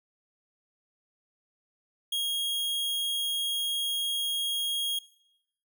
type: tone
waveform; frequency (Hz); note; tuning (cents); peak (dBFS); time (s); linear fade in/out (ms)
45% pulse; 3273; G#7; -26; -27; 2.12-4.99; 5
effects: noise-tail reverb RT60 0.8 s tail -20 dB re dry